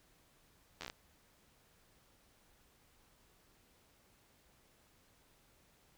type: slowing click train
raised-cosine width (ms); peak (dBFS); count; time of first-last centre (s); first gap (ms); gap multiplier
0.2; -26; 7; 0.81-0.899; 11; 1.12
effects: pink hiss -69 dBFS RMS until 5.97 s